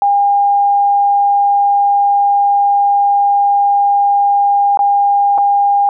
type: tone with dropouts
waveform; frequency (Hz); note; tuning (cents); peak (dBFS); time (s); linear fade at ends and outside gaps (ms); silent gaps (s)
sine; 807; G#5; -50; -8; 0.02-5.89; 1; 4.773-4.791 / 5.379-5.383
effects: none